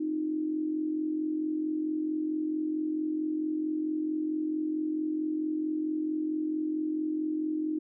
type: tone with amplitude modulation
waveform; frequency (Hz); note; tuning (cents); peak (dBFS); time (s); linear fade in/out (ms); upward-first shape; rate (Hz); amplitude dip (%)
sine; 310.1; D#4; -6; -25; 0-7.79; 10; sine; 44.5; 60
effects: none

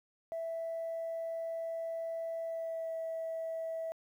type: tone with pitch glide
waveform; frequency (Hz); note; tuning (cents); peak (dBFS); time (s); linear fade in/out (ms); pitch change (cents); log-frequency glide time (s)
sine; 659.3 to 652.5; E5 to E5; 0 to -18; -34; 0.32-3.92; 0; -18; 2.45-2.94
effects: tanh soft clip ceiling -32 dBFS + 11-bit

